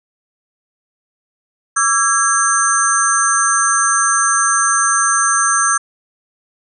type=tone cluster; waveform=sine; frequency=1148 / 1341 / 1641 / 6250 / 8680 Hz; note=D6 / E6 / G#6 / G8 / C#9; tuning=-40 / +29 / -21 / -6 / -37 cents; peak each=-18 dBFS; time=1.76-5.78 s; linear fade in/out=10 ms; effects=none